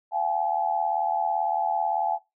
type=tone cluster; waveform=sine; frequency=687 / 772 / 850 Hz; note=F5 / G5 / G#5; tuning=-29 / -27 / +40 cents; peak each=-30 / -27 / -26 dBFS; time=0.11-2.19 s; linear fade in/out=50 ms; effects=noise-tail reverb RT60 0.2 s tail -17 dB re dry